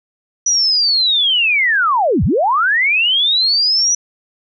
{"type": "linear two-way sweep", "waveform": "sine", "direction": "down then up", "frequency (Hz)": [5920, 58.27, 5920], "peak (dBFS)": -11, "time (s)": [0.46, 3.95], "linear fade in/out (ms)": 5, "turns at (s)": 2.24, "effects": []}